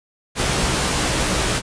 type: noise with comb filter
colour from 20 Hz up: pink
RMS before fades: -20 dBFS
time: 0.35-1.62 s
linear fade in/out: 50 ms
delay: 16 ms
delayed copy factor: +0.55
effects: resampled to 22050 Hz